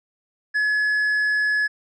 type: tone with tanh clipping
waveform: sine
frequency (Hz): 1700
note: G#6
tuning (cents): +40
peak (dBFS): -19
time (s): 0.54-1.68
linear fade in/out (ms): 20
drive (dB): 4
effects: none